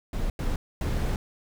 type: noise bursts at uneven times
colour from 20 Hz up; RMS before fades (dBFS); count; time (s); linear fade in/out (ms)
brown; -27; 3; 0.13-0.3 / 0.39-0.56 / 0.81-1.16; 2
effects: none

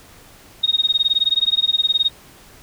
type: tone with tremolo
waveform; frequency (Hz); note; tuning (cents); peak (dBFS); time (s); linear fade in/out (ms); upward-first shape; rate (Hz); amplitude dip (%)
sine; 3729; A#7; 0; -11; 0.63-2.1; 10; sine; 19; 100
effects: pink hiss -46 dBFS RMS until 2.62 s

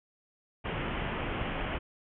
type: low-pass noise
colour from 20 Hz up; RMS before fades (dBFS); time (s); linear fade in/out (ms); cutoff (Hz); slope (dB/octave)
pink; -34; 0.64-1.79; 20; 3200; 96
effects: none

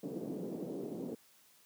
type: band-pass noise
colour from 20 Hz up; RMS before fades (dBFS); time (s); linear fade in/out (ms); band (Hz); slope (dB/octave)
white; -41; 0.03-1.15; 5; 170 to 420; 24
effects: white hiss -65 dBFS RMS until 1.65 s + high-pass 100 Hz 12 dB/octave

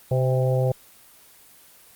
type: harmonic tone with a mistuned harmonic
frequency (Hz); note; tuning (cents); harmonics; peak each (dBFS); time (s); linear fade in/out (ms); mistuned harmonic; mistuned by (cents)
129.1; C3; -23; 1 / 3 / 4 / 5 / 6; -20 / -30 / -24 / -31 / -34; 0.11-0.72; 5; 6; +47
effects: white hiss -51 dBFS RMS until 1.95 s + Opus 24 kbps

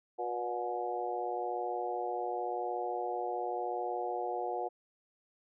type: harmonic tone with a mistuned harmonic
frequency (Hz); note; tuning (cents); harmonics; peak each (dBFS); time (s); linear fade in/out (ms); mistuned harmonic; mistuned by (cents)
120.9; B2; -36; 3 / 4 / 5 / 6 / 7; -40 / -39 / -44 / -36 / -41; 0.18-4.69; 20; 5; -46
effects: none

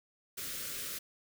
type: band-stop noise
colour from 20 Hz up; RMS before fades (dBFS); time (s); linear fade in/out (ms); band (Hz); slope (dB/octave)
white; -40; 0.37-0.99; 10; 600 to 1200; 48
effects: none

